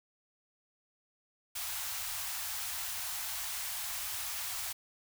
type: band-stop noise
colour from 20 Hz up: white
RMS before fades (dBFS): -38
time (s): 1.55-4.73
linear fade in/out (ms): 10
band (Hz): 110 to 670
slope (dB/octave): 48
effects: none